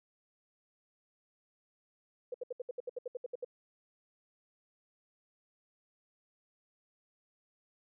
sine tone bursts, 493.9 Hz, B4, in tune, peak -35 dBFS, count 13, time 2.32-3.447 s, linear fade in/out 5 ms, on 23 ms, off 69 ms, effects none

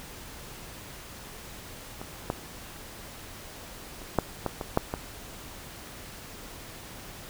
clicks, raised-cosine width 1 ms, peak -23 / -13 / -29 / -7 / -13 / -18 / -7 / -15 dBFS, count 8, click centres 2.015 / 2.301 / 4.018 / 4.187 / 4.463 / 4.612 / 4.774 / 4.939 s, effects pink hiss -44 dBFS RMS until 7.29 s

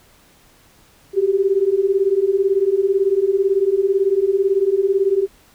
sine beating tone pair, 379 / 397 Hz, F#4 / G4, +42 / +22 cents, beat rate 18 Hz, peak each -18 / -16 dBFS, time 1.13-5.28 s, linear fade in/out 50 ms, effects pink hiss -52 dBFS RMS until 5.54 s

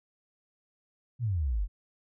sine exponential sweep, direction down, 129.6 to 42.36 Hz, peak -26 dBFS, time 1.19-1.68 s, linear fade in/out 50 ms, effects none

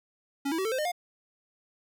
square tone with pitch steps, 278.6 / 325.6 / 380.6 / 444.8 / 519.9 / 607.6 / 710.2 Hz, C#4 / E4 / F#4 / A4 / C5 / D#5 / F5, +9 / -21 / +49 / +19 / -11 / -41 / +29 cents, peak -28 dBFS, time 0.45-0.919 s, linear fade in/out 10 ms, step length 67 ms, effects none

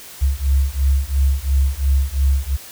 sine beating tone pair, 67 / 69.9 Hz, C2 / C#2, +42 / +15 cents, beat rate 2.9 Hz, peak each -17 dBFS, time 0.21-2.57 s, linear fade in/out 20 ms, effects white hiss -38 dBFS RMS until 2.71 s

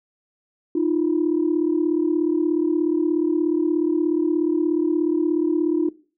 sine tone pair together, 308.8 / 345.6 Hz, D#4 / F4, -13 / -18 cents, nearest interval major second, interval 195 cents, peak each -20 dBFS, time 0.75-5.89 s, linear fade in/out 5 ms, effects noise-tail reverb RT60 0.4 s tail -20 dB re dry + tanh soft clip ceiling -11 dBFS

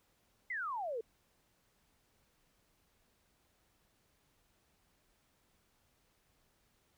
sine exponential sweep, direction down, 2114 to 429.2 Hz, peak -36 dBFS, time 0.5-1.01 s, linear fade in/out 5 ms, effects pink hiss -74 dBFS RMS until 6.97 s

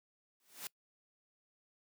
white noise with exponential growth, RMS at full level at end -40 dBFS, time 0.4-0.67 s, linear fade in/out 1 ms, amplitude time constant 58 ms, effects noise-tail reverb RT60 0.1 s tail -23 dB re dry + high-pass 150 Hz 12 dB/octave

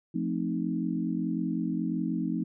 sine chord, F dominant seventh, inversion none, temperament equal, 174.61 / 220 / 261.6 / 311.1 Hz, F3 / A3 / C4 / Eb4, 0 / 0 / 0 / 0 cents, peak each -32 / -33 / -33 / -33 dBFS, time 0.14-2.44 s, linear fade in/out 10 ms, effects none

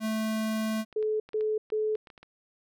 square tone, 218.9 Hz, A3, 9 cents flat, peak -28 dBFS, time 0-0.85 s, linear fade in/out 50 ms
clicks, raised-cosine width 0.3 ms, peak -33 dBFS, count 11, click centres 0.927 / 1.027 / 1.29 / 1.333 / 1.409 / 1.702 / 1.953 / 2.072 / 2.102 / 2.178 / 2.23 s
sine tone bursts, 430.7 Hz, A4, 37 cents flat, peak -25 dBFS, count 3, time 0.96-1.96 s, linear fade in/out 5 ms, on 240 ms, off 140 ms
effects none

